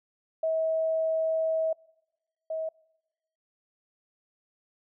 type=tone pair in turn; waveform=sine; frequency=643 / 639.9 Hz; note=E5 / D#5; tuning=-43 / +48 cents; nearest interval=unison; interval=9 cents; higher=first; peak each=-24 / -29 dBFS; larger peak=first; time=0.43-1.73 / 2.5-2.69 s; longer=first; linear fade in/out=5 ms; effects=noise-tail reverb RT60 1.0 s tail -24 dB re dry